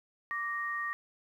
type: tone pair together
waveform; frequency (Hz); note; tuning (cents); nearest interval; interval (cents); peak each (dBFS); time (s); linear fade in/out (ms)
sine; 1169.9 / 1864.7; D6 / A#6; -7 / 0; minor sixth; 807; -36 / -34; 0.31-0.93; 0
effects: 11-bit